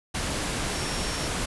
sine tone in noise, 5500 Hz, F8, 27 cents flat, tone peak -38 dBFS, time 0.74-1.28 s, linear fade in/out 10 ms, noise pink, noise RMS -29 dBFS, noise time 0.14-1.46 s, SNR -12 dB, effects resampled to 24000 Hz

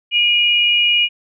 sine tone pair together, 2420 / 2882 Hz, D#7 / F#7, -49 / -46 cents, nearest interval minor third, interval 303 cents, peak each -16 / -13 dBFS, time 0.11-1.09 s, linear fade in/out 50 ms, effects none

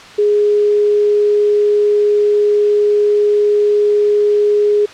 sine tone, 415.3 Hz, G#4, in tune, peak -9 dBFS, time 0.18-4.86 s, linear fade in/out 10 ms, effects white hiss -35 dBFS RMS until 4.93 s + low-pass 4000 Hz 12 dB/octave

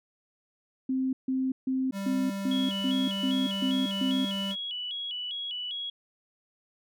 sine tone bursts, 261.6 Hz, C4, in tune, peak -25 dBFS, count 9, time 0.89-4.25 s, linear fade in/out 5 ms, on 240 ms, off 150 ms
square tone, 196.8 Hz, G3, 7 cents sharp, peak -32 dBFS, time 1.92-4.56 s, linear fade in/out 50 ms
sine tone with vibrato, 3136 Hz, G7, in tune, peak -32 dBFS, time 2.51-5.9 s, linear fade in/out 5 ms, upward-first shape square, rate 2.5 Hz, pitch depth 100 cents each way
effects none

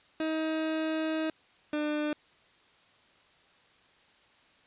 30% pulse tone pair in turn, 316.4 / 299.7 Hz, D#4 / D4, +29 / +35 cents, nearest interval minor second, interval 94 cents, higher first, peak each -26 dBFS, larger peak neither, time 0.2-1.3 / 1.73-2.13 s, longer first, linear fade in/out 2 ms, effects white hiss -62 dBFS RMS until 4.66 s + resampled to 8000 Hz

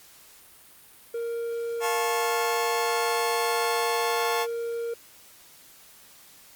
triangle tone, 466.2 Hz, A#4, in tune, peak -26 dBFS, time 1.14-4.94 s, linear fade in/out 5 ms
sawtooth chord, F augmented, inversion none, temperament just, 698.5 / 873.1 / 1091.3 Hz, F5 / A5 / C#6, 0 / -14 / -27 cents, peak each -27 / -25 / -26 dBFS, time 1.8-4.47 s, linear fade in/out 50 ms
effects white hiss -52 dBFS RMS until 6.55 s + Opus 48 kbps

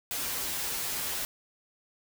white noise with comb filter, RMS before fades -33 dBFS, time 0.11-1.25 s, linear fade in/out 0 ms, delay 9.2 ms, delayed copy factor -0.75, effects none

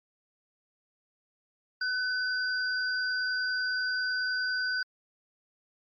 sine tone pair together, 1504 / 4787 Hz, F#6 / D8, +28 / +32 cents, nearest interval octave + minor sixth, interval 2004 cents, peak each -28 / -34 dBFS, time 1.81-4.83 s, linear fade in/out 5 ms, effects MP3 32 kbps

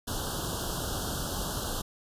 pink band-stop noise, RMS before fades -33 dBFS, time 0.07-1.82 s, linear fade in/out 10 ms, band 1600 to 2900 Hz, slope 96 dB/octave, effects resampled to 32000 Hz

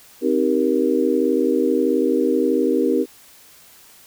sine chord, C minor seventh, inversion none, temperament just, 261.6 / 314 / 392.4 / 470.9 Hz, C4 / Eb4 / G4 / Bb4, 0 / +16 / +2 / +18 cents, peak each -21 dBFS, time 0.21-3.06 s, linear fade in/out 50 ms, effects white hiss -48 dBFS RMS until 4.06 s

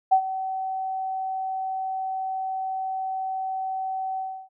sine tone with ADSR envelope, 761 Hz, F#5, 48 cents sharp, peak -12 dBFS, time 0.11-4.49 s, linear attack 17 ms, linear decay 81 ms, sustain -14 dB, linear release 310 ms, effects none

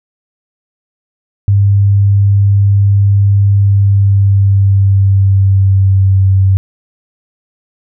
sine tone with pitch glide, 100 to 96.04 Hz, G2 to G2, +35 to -35 cents, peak -5 dBFS, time 1.48-6.57 s, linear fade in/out 0 ms, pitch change -70 cents, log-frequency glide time 3.55-6.25 s, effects none

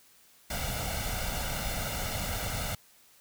pink noise with comb filter, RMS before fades -33 dBFS, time 0.5-2.75 s, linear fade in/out 5 ms, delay 1.4 ms, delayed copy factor +0.7, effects white hiss -60 dBFS RMS until 3.2 s

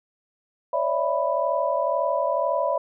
sine tone cluster, 548 / 590 / 662 / 989 Hz, C#5 / D5 / E5 / B5, -20 / +8 / +7 / +2 cents, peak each -27 / -26 / -26 / -26 dBFS, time 0.73-2.78 s, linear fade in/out 5 ms, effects none

